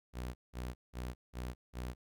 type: tone bursts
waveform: sawtooth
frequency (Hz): 61.7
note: B1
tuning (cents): -1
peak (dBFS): -35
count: 5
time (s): 0.13-1.95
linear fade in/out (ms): 50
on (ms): 220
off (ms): 180
effects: none